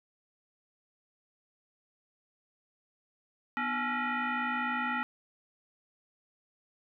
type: tone with frequency modulation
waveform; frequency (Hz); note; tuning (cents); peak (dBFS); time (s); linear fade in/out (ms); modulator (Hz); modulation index
sine; 246.9; B3; 0; -29; 3.57-5.03; 0; 550; 3.6
effects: none